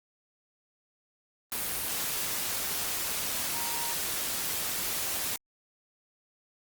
sine tone in noise, 936 Hz, A#5, 7 cents sharp, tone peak -39 dBFS, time 3.54-3.93 s, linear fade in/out 0 ms, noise white, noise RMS -32 dBFS, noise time 1.52-5.36 s, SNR -10 dB, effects Opus 32 kbps

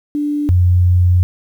sine tone pair in turn, 293.7 / 89.51 Hz, D4 / F2, 0 / +43 cents, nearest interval octave + major sixth, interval 2057 cents, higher first, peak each -15 / -8 dBFS, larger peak second, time 0.15-0.49 / 0.49-1.23 s, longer second, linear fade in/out 0 ms, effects 8-bit

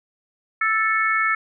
harmonic tone, 440 Hz, A4, in tune, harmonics 3 / 4 / 5, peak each -21 / -22 / -23 dBFS, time 0.61-1.35 s, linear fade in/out 5 ms, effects none

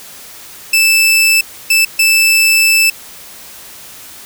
sawtooth tone bursts at uneven times, 2637 Hz, E7, in tune, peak -4 dBFS, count 3, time 0.73-1.41 / 1.7-1.85 / 1.99-2.9 s, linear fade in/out 5 ms, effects white hiss -34 dBFS RMS until 4.25 s

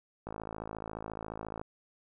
click train, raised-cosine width 1 ms, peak -25 dBFS, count 74, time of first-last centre 0.27-1.614 s, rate 54.3 Hz, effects none

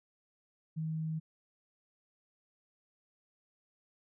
sine tone, 158.7 Hz, D#3, 35 cents sharp, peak -33 dBFS, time 0.76-1.2 s, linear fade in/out 20 ms, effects none

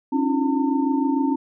sine tone cluster, 272 / 298.6 / 342.6 / 904 Hz, C#4 / D4 / F4 / A5, -33 / +29 / -33 / +47 cents, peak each -20 / -24 / -29 / -28 dBFS, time 0.12-1.36 s, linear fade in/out 10 ms, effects none

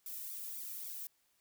violet noise with flanger, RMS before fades -44 dBFS, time 0.06-1.07 s, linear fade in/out 2 ms, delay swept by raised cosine 0.84 to 1.7 ms, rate 3.8 Hz, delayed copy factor +1, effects white hiss -75 dBFS RMS until 1.4 s

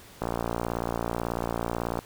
click train, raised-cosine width 1 ms, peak -14 dBFS, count 104, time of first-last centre 0.22-1.99 s, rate 58.2 Hz, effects pink hiss -50 dBFS RMS until 2.05 s

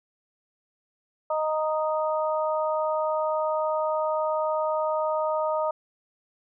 harmonic tone, 310.6 Hz, D#4, 3 cents flat, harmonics 2 / 3 / 4, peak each -25 / -29 / -31 dBFS, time 1.3-5.71 s, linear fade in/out 5 ms, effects none

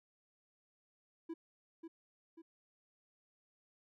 triangle tone with echo, 329.6 Hz, E4, in tune, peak -38 dBFS, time 1.29-1.34 s, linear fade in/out 10 ms, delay 540 ms, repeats 2, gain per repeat -6 dB, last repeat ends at 2.42 s, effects none

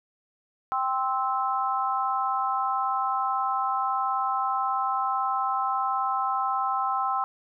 sine chord, C major, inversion second, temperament just, 784.9 / 1046.5 / 1308.1 Hz, G5 / C6 / E6, +2 / 0 / -14 cents, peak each -28 dBFS, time 0.72-7.24 s, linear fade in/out 0 ms, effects none

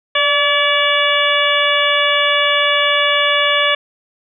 harmonic tone with a mistuned harmonic, 573 Hz, D5, 43 cents flat, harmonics 1 / 2 / 3 / 4 / 5 / 6, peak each -19 / -19 / -19 / -19 / -19 / -19 dBFS, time 0.15-3.75 s, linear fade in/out 5 ms, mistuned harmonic 1, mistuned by +36 cents, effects none

